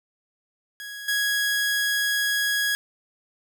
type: tone with level steps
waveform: sawtooth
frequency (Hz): 1661.2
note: G#6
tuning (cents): 0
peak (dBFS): -31 / -18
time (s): 0.8-2.75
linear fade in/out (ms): 0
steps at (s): 1.08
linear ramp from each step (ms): 5
effects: none